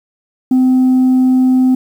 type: tone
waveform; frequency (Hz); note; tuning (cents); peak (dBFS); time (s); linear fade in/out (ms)
sine; 256.9; C4; -32; -5; 0.51-1.75; 5
effects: tanh soft clip ceiling -6 dBFS + 7-bit